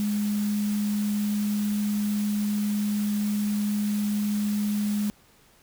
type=tone in noise; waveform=sine; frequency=207.7 Hz; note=G#3; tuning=in tune; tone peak=-23 dBFS; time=0-5.1 s; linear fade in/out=0 ms; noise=white; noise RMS=-40 dBFS; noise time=0-5.1 s; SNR=+14 dB; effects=pink hiss -58 dBFS RMS until 5.62 s